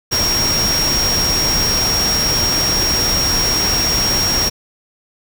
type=tone in noise; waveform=sine; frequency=5588 Hz; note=F8; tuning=in tune; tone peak=-15 dBFS; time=0.11-4.5 s; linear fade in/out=20 ms; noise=pink; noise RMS=-20 dBFS; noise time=0.11-4.5 s; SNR=+2 dB; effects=none